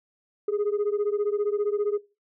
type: beating tone pair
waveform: sine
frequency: 407.8 / 422.8 Hz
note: G#4 / G#4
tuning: -32 / +31 cents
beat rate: 15 Hz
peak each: -24 dBFS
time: 0.48-1.98 s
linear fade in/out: 5 ms
effects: noise-tail reverb RT60 0.3 s tail -22 dB re dry + tanh soft clip ceiling -20 dBFS